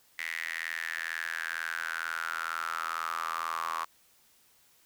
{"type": "tone with high-pass filter sweep", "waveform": "square", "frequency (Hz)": 41.08, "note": "E1", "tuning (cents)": -5, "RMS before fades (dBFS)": -35, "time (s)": [0.18, 3.85], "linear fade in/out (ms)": 10, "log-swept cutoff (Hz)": [2000, 1100], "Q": 8.2, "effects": ["white hiss -64 dBFS RMS until 4.85 s"]}